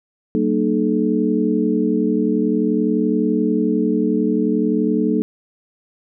sine tone cluster, 191.2 / 231.7 / 303.1 / 430.5 Hz, G3 / A#3 / D#4 / A4, -43 / -10 / -45 / -38 cents, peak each -22 / -19 / -20 / -22 dBFS, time 0.35-5.22 s, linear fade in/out 0 ms, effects none

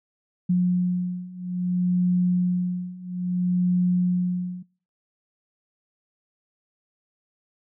sine beating tone pair, 179.2 / 179.8 Hz, F3 / F#3, +45 / -49 cents, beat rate 0.6 Hz, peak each -24 / -22 dBFS, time 0.49-4.63 s, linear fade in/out 10 ms, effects noise-tail reverb RT60 0.5 s tail -26 dB re dry

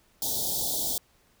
white band-stop noise, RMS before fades -29 dBFS, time 0.22-0.98 s, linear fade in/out 2 ms, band 890 to 3300 Hz, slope 96 dB/octave, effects pink hiss -64 dBFS RMS until 1.4 s

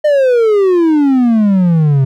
triangle exponential sweep, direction down, 612 to 130.81 Hz, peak -5 dBFS, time 0.04-2.05 s, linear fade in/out 10 ms, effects none

